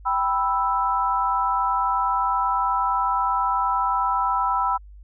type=chord; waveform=sine; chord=E minor; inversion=first; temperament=equal; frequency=784 / 987.8 / 1318.5 Hz; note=G5 / B5 / E6; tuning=0 / 0 / 0 cents; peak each=-26 / -22 / -24 dBFS; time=0.05-4.78 s; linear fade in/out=20 ms; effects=added 50 Hz sine -41 dBFS peak until 5.03 s